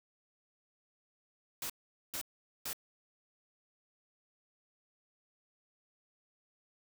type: noise bursts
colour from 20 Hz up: white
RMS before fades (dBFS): -39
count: 3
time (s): 1.62-2.731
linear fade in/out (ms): 2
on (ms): 77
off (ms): 440
effects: none